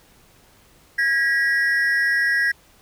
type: ring-modulated tone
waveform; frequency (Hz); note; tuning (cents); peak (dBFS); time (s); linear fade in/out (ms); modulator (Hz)
triangle; 1781; A6; +21; -12; 0.98-2.52; 10; 140
effects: pink hiss -54 dBFS RMS until 2.81 s